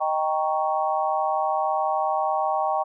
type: chord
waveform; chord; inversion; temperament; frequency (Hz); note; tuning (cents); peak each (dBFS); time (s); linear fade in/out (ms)
sine; Eb dominant seventh; none; equal; 622.3 / 784 / 932.3 / 1108.7; Eb5 / G5 / Bb5 / Db6; 0 / 0 / 0 / 0; -27 / -24 / -29 / -28; 0-2.84; 20
effects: none